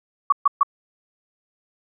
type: tone bursts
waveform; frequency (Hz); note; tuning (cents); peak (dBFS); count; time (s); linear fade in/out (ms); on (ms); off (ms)
sine; 1134; C#6; +39; -11; 3; 0.3-0.632; 5; 24; 130
effects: none